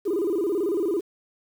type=tone with vibrato; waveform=sine; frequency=370 Hz; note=F#4; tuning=in tune; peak=-20 dBFS; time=0.05-1.01 s; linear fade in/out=20 ms; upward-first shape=square; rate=18 Hz; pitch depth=170 cents each way; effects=tanh soft clip ceiling -19 dBFS + 8-bit